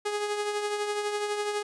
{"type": "tone with tremolo", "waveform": "sawtooth", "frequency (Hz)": 415.3, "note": "G#4", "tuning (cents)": 0, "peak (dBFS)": -22, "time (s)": [0.05, 1.63], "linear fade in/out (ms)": 10, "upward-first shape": "triangle", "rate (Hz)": 12, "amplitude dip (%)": 50, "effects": ["resampled to 24000 Hz"]}